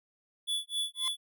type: tone with tremolo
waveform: square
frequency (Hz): 3437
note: A7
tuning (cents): -41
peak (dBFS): -29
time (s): 0.47-1.17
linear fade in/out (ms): 20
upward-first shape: sine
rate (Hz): 3.8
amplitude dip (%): 100
type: tone with exponential growth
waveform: sawtooth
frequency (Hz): 1043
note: C6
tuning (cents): -6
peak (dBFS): -31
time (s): 0.95-1.08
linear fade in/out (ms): 1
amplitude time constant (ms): 27
effects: none